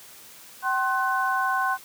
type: tone cluster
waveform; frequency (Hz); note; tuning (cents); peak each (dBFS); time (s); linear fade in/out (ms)
sine; 766 / 1058 / 1502; G5 / C6 / F#6; -40 / +19 / +26; -27 / -25 / -26; 0.62-1.78; 50
effects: white hiss -47 dBFS RMS until 1.84 s + high-pass 80 Hz 12 dB/octave